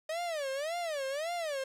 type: tone with vibrato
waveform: 45% pulse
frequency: 611 Hz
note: D#5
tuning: 32 cents flat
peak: -33 dBFS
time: 0.09-1.64 s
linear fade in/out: 5 ms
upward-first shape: sine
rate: 1.8 Hz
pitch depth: 240 cents each way
effects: low-pass 10000 Hz 12 dB/octave + 10-bit